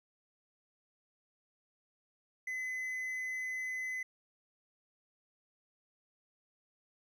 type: tone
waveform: triangle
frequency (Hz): 2026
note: B6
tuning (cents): +44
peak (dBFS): -34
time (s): 2.47-4.03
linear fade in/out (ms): 5
effects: none